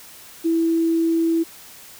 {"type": "tone", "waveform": "sine", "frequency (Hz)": 329.6, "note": "E4", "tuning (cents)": 0, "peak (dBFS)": -16, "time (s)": [0.44, 1.44], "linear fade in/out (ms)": 20, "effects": ["white hiss -43 dBFS RMS until 1.99 s"]}